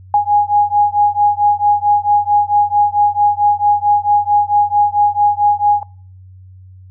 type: beating tone pair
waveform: sine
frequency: 824 / 828.5 Hz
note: G#5 / G#5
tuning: -14 / -4 cents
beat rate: 4.5 Hz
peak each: -13 / -13 dBFS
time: 0.14-5.83 s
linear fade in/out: 2 ms
effects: noise-tail reverb RT60 0.5 s tail -25 dB re dry + added 93 Hz sine -36 dBFS peak until 6.9 s